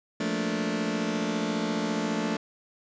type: chord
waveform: sawtooth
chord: Bb major seventh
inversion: second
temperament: just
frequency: 174.81 / 218.5 / 233.1 / 291.4 Hz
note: F3 / A3 / Bb3 / D4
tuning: +2 / -12 / 0 / -13 cents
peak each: -30 / -26 / -30 / -28 dBFS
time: 0.2-2.37 s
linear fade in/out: 5 ms
effects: resampled to 16000 Hz + 9-bit